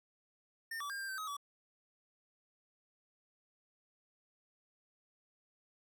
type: tone with pitch steps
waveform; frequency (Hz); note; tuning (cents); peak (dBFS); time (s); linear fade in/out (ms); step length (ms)
square; 1814 / 1152 / 1606 / 1588 / 1547 / 1268 / 1143; A#6 / D6 / G6 / G6 / G6 / D#6 / D6; -48 / -34 / +41 / +22 / -23 / +32 / -47; -40; 0.71-1.368; 5; 94
effects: none